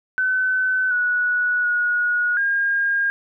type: tone with pitch steps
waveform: sine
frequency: 1516 / 1468 / 1451 / 1617 Hz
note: F#6 / F#6 / F#6 / G#6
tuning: +42 / -14 / -34 / -47 cents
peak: -17 dBFS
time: 0.18-3.1 s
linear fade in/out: 0 ms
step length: 730 ms
effects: none